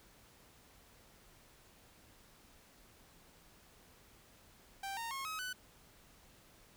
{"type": "tone with pitch steps", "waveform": "sawtooth", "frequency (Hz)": [784, 921.6, 1083.4, 1273.6, 1497.2], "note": ["G5", "A#5", "C#6", "D#6", "F#6"], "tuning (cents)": [0, -20, -40, 40, 20], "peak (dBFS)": -36, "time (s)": [4.83, 5.53], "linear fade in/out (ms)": 5, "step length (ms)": 140, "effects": ["pink hiss -63 dBFS RMS until 6.76 s"]}